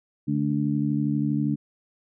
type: harmonic tone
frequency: 72.5 Hz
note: D2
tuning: 22 cents flat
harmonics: 2 / 3 / 4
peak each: -26 / -26 / -26 dBFS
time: 0.27-1.56 s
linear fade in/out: 20 ms
effects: none